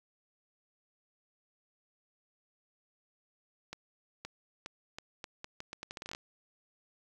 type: accelerating click train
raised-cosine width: 0.2 ms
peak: -24 dBFS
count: 17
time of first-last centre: 3.73-6.149 s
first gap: 520 ms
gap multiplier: 0.79
effects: 10-bit